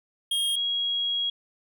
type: tone pair in turn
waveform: square / sine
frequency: 3251 / 3300 Hz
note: G#7 / G#7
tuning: -38 / -12 cents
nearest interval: unison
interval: 26 cents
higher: second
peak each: -24 dBFS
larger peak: neither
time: 0.31-0.56 / 0.56-1.3 s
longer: second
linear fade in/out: 5 ms
effects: none